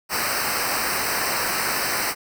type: noise with comb filter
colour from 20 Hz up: pink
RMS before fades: -24 dBFS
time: 0.09-2.15 s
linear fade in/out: 50 ms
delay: 0.29 ms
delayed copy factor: -0.95
effects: none